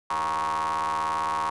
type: ring-modulated tone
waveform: 40% pulse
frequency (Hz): 77.78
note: D#2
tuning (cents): 0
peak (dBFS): -21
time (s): 0.1-1.5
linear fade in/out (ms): 5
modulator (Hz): 1020
effects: resampled to 24000 Hz